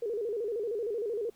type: tone with vibrato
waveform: sine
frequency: 440 Hz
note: A4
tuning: in tune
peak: -30 dBFS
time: 0.02-1.3 s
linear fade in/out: 5 ms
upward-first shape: square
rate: 13 Hz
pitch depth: 120 cents each way
effects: pink hiss -65 dBFS RMS until 1.35 s